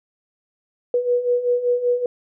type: beating tone pair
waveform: sine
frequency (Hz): 484.8 / 490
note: B4 / B4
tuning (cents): -32 / -14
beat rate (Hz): 5.2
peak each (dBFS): -23 / -18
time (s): 0.94-2.06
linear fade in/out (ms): 2
effects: none